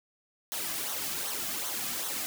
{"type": "noise with flanger", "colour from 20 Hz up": "white", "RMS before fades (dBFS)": -34, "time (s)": [0.52, 2.26], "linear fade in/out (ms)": 0, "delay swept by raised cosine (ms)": [0.4, 2.2], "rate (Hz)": 2.6, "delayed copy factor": -0.65, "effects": []}